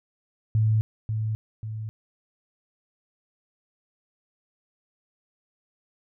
sine tone with echo, 109.3 Hz, A2, 11 cents flat, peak -18 dBFS, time 0.55-0.81 s, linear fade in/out 0 ms, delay 540 ms, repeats 2, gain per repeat -6 dB, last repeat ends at 1.89 s, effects none

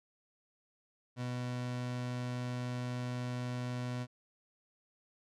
30% pulse tone, 123.9 Hz, B2, 6 cents sharp, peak -33 dBFS, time 1.16-4.07 s, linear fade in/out 50 ms, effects low-pass 7000 Hz 12 dB/octave

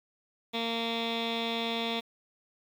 15% pulse tone with low-pass filter, 230.1 Hz, A#3, 22 cents flat, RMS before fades -32 dBFS, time 0.53-2.01 s, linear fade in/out 20 ms, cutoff 3400 Hz, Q 8.7, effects 9-bit

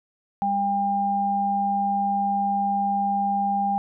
sine tone pair together, 200 / 800 Hz, G3 / G5, +35 / +35 cents, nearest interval 2 octaves, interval 2400 cents, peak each -28 / -21 dBFS, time 0.42-3.78 s, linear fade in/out 0 ms, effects none

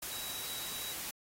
sine tone in noise, 3880 Hz, B7, 31 cents flat, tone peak -45 dBFS, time 0.11-0.93 s, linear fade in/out 5 ms, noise white, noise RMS -41 dBFS, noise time 0.02-1.11 s, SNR -7 dB, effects AAC 48 kbps

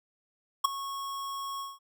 square tone with ADSR envelope, 1100 Hz, C#6, 14 cents flat, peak -18 dBFS, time 0.64-1.79 s, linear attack 10 ms, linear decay 10 ms, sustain -17 dB, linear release 190 ms, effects none

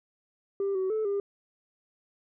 sine tone with pitch steps, 395.2 / 377.4 / 435.6 / 400.9 Hz, G4 / F#4 / A4 / G4, +14 / +34 / -17 / +39 cents, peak -24 dBFS, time 0.6-1.2 s, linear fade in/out 2 ms, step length 150 ms, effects tanh soft clip ceiling -24 dBFS

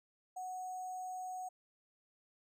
sine tone with sample-and-hold, 740 Hz, F#5, in tune, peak -40 dBFS, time 0.36-1.49 s, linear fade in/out 10 ms, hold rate 7350 Hz, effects low-pass 12000 Hz 12 dB/octave

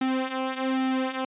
sawtooth tone with flanger, 261.6 Hz, C4, in tune, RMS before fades -27 dBFS, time 0.01-1.25 s, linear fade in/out 5 ms, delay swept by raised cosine 1.8 to 4.4 ms, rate 1.2 Hz, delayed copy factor -0.7, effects resampled to 8000 Hz

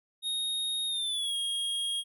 square tone with pitch glide, 3729 to 3265 Hz, A#7 to G#7, 0 to -30 cents, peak -30 dBFS, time 0.22-2.04 s, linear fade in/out 50 ms, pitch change -230 cents, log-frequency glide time 0.87-1.36 s, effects none

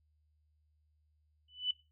sine tone with exponential growth, 2988 Hz, F#7, 16 cents sharp, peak -27 dBFS, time 1.48-1.71 s, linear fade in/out 5 ms, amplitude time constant 49 ms, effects noise-tail reverb RT60 0.3 s tail -19 dB re dry + added 76 Hz sine -70 dBFS peak until 1.91 s

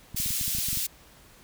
clicks, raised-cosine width 5 ms, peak -25 dBFS, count 11, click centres 0.146 / 0.201 / 0.261 / 0.306 / 0.412 / 0.48 / 0.55 / 0.585 / 0.686 / 0.73 / 0.773 s
white high-pass noise, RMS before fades -29 dBFS, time 0.16-0.87 s, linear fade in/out 10 ms, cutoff 3300 Hz, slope 12 dB/octave
effects pink hiss -54 dBFS RMS until 1.43 s

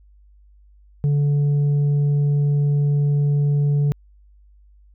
triangle tone with tanh clipping, 144.5 Hz, D3, 28 cents flat, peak -16 dBFS, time 1.04-3.92 s, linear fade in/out 0 ms, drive 8 dB, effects added 50 Hz sine -48 dBFS peak until 4.94 s

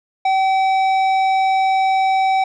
sine tone with tanh clipping, 766 Hz, G5, 40 cents flat, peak -15 dBFS, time 0.25-2.44 s, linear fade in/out 5 ms, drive 11 dB, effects none

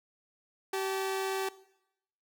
sawtooth tone pair together, 385 / 872.8 Hz, G4 / A5, -31 / -14 cents, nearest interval octave + major second, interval 1417 cents, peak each -27 / -36 dBFS, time 0.73-1.49 s, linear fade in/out 5 ms, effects noise-tail reverb RT60 0.8 s tail -18 dB re dry

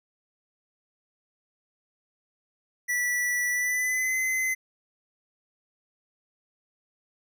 square tone with pitch glide, 1958 to 2046 Hz, B6 to C7, -15 to -39 cents, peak -25 dBFS, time 2.88-4.55 s, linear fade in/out 20 ms, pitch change +76 cents, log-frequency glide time 3.5-4.16 s, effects none

